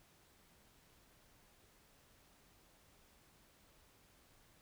silence, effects pink hiss -68 dBFS RMS until 4.61 s

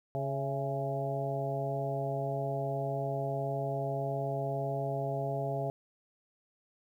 harmonic tone with a mistuned harmonic, 138.59 Hz, C#3, in tune, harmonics 1 / 2 / 3 / 4 / 5 / 6, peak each -35 / -45 / -39 / -40 / -35 / -44 dBFS, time 0.15-5.7 s, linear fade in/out 0 ms, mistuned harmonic 5, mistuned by -48 cents, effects 11-bit

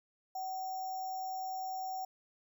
sine tone with sample-and-hold, 755 Hz, F#5, 35 cents sharp, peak -36 dBFS, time 0.35-2.05 s, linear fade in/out 5 ms, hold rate 6300 Hz, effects none

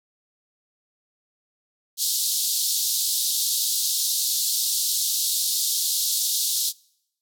pink band-pass noise, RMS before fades -24 dBFS, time 1.97-6.73 s, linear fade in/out 50 ms, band 3700 to 16000 Hz, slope 48 dB/octave, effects noise-tail reverb RT60 0.8 s tail -26 dB re dry

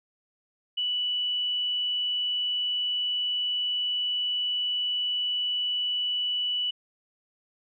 sine tone, 2960 Hz, F#7, in tune, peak -25 dBFS, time 0.77-6.71 s, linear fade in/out 10 ms, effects none

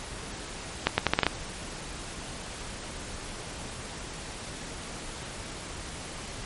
accelerating click train, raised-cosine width 0.3 ms, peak -4 dBFS, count 7, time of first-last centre 0.87-1.266 s, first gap 110 ms, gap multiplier 0.79, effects pink hiss -39 dBFS RMS until 6.45 s + MP3 48 kbps

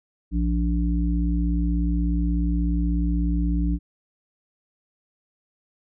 harmonic tone, 58.27 Hz, A#1, in tune, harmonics 1 / 3 / 5, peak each -21 / -26 / -28 dBFS, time 0.31-3.79 s, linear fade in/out 50 ms, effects none

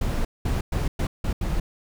brown noise bursts at uneven times, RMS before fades -24 dBFS, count 6, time 0.01-0.25 / 0.45-0.61 / 0.72-0.88 / 0.99-1.07 / 1.24-1.33 / 1.41-1.6 s, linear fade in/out 5 ms, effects none

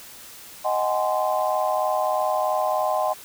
sine chord, Ab dominant seventh, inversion second, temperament just, 623 / 747.5 / 830.6 / 1038.3 Hz, Eb5 / Gb5 / Ab5 / C6, +2 / +17 / 0 / -14 cents, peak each -24 / -25 / -28 / -27 dBFS, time 0.64-3.14 s, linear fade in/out 20 ms, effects white hiss -43 dBFS RMS until 3.24 s

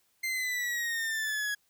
40% pulse exponential sweep, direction down, 2093 to 1661.2 Hz, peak -29 dBFS, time 0.23-1.55 s, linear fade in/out 10 ms, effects white hiss -71 dBFS RMS until 1.69 s

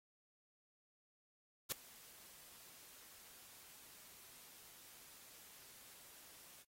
white noise with ADSR envelope, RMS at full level -37 dBFS, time 1.69-6.65 s, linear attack 30 ms, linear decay 5 ms, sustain -23 dB, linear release 42 ms, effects AAC 48 kbps

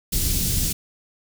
pink band-stop noise, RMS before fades -22 dBFS, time 0.12-0.73 s, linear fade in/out 10 ms, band 170 to 5100 Hz, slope 12 dB/octave, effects none

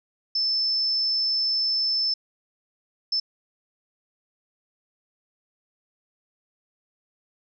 sine tone bursts at uneven times, 5274 Hz, E8, in tune, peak -21 dBFS, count 2, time 0.35-2.14 / 3.12-3.2 s, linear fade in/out 5 ms, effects none

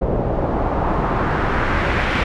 pink noise with low-pass filter sweep, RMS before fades -19 dBFS, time 0.01-2.24 s, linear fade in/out 10 ms, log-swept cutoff 560 to 2400 Hz, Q 1.6, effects none

